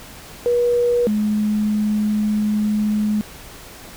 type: tone pair in turn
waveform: sine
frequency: 482.1 / 211.4 Hz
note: B4 / G#3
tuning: -42 / +31 cents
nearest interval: octave + major second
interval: 1427 cents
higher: first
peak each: -14 / -16 dBFS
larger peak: first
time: 0.46-1.07 / 1.07-3.21 s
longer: second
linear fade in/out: 0 ms
effects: pink hiss -39 dBFS RMS until 3.96 s